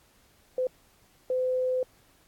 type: tone bursts at uneven times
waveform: sine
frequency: 510 Hz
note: C5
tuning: 44 cents flat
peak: -24 dBFS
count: 2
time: 0.58-0.67 / 1.3-1.83 s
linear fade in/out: 2 ms
effects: pink hiss -62 dBFS RMS until 2.27 s + AAC 64 kbps